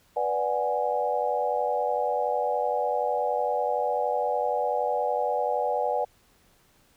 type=chord; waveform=sine; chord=G# half-diminished seventh; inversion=first; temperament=equal; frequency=493.9 / 587.3 / 740 / 830.6 Hz; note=B4 / D5 / F#5 / G#5; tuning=0 / 0 / 0 / 0 cents; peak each=-29 dBFS; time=0.16-6.05 s; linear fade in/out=10 ms; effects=pink hiss -62 dBFS RMS until 6.96 s